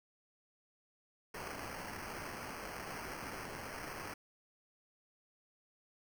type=noise with sample-and-hold; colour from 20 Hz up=white; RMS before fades=-45 dBFS; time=1.34-4.14 s; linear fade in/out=5 ms; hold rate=3675 Hz; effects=none